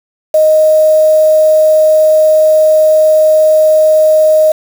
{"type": "tone with quantisation", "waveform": "sine", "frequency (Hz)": 622.3, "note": "D#5", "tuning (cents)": 0, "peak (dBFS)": -4, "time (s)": [0.34, 4.52], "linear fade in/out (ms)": 5, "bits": 4, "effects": []}